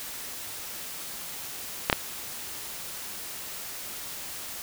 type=clicks; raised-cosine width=0.3 ms; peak=-3 dBFS; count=2; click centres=1.899 / 1.928 s; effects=white hiss -38 dBFS RMS until 4.62 s